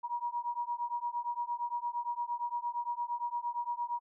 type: beating tone pair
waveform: sine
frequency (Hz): 952 / 960.7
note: A#5 / B5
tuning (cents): +36 / -48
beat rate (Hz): 8.7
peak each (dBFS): -36 / -36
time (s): 0.03-4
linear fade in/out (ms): 20
effects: none